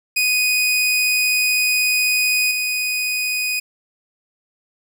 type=tone with level steps; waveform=sawtooth; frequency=2489 Hz; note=D#7; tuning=in tune; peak=-12 / -16 dBFS; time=0.16-3.6 s; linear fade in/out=10 ms; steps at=2.51 s; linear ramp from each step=2 ms; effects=none